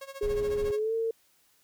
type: tone with tremolo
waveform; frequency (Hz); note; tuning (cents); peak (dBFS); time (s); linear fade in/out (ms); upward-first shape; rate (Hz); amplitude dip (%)
sawtooth; 546; C#5; -26; -34; 0.01-0.79; 5; sine; 14; 85
type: tone with pitch glide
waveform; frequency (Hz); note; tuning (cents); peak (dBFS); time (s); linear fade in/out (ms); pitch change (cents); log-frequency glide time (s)
sine; 415.3 to 452.9; G#4 to A#4; 0 to -50; -26; 0.21-1.11; 5; +150; 0.72-0.94
type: noise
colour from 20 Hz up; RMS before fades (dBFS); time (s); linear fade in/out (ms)
brown; -38; 0.23-0.71; 0
effects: white hiss -66 dBFS RMS until 1.63 s